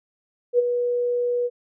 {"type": "tone with ADSR envelope", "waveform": "sine", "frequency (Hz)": 486.1, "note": "B4", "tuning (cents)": -28, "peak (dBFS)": -12, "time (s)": [0.53, 1.5], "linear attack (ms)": 58, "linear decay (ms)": 20, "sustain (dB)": -8, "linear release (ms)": 43, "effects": []}